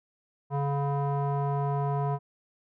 square tone with low-pass filter, 141.3 Hz, C#3, 34 cents sharp, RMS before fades -28 dBFS, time 0.5-2.19 s, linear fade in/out 50 ms, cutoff 900 Hz, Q 4.1, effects none

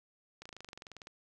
slowing click train, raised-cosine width 0.2 ms, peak -30 dBFS, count 16, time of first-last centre 0.42-1.071 s, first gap 35 ms, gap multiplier 1.03, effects none

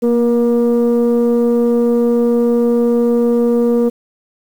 sine tone pair together, 236.1 / 475.5 Hz, A#3 / A#4, +22 / +34 cents, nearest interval octave, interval 1212 cents, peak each -11 dBFS, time 0.02-3.9 s, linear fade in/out 20 ms, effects tanh soft clip ceiling -7 dBFS + 7-bit

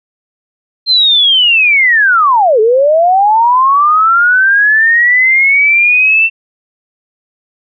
sine linear two-way sweep, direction down then up, 4178 to 420 to 2694 Hz, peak -5 dBFS, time 0.86-6.3 s, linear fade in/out 50 ms, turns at 2.6 s, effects none

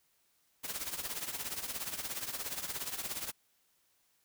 white noise with tremolo, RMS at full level -36 dBFS, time 0.63-3.32 s, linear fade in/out 20 ms, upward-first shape triangle, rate 17 Hz, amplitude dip 80%, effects white hiss -73 dBFS RMS until 4.24 s

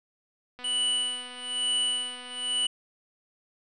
click train, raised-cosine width 0.3 ms, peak -29 dBFS, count 514, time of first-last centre 0.59-2.659 s, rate 248 Hz
square tone with tremolo, 2960 Hz, F#7, in tune, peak -24 dBFS, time 0.64-2.67 s, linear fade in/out 5 ms, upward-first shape sine, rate 1.1 Hz, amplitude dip 90%
effects resampled to 24000 Hz

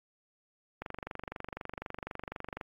click train, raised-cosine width 0.5 ms, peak -23 dBFS, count 44, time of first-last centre 0.82-2.612 s, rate 24 Hz, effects AAC 32 kbps

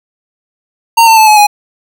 square tone with pitch steps, 920 / 896.4 / 873.4 / 851 / 829.2 Hz, A#5 / A5 / A5 / G#5 / G#5, -23 / +32 / -13 / +42 / -3 cents, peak -3 dBFS, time 0.97-1.47 s, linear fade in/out 10 ms, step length 100 ms, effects none

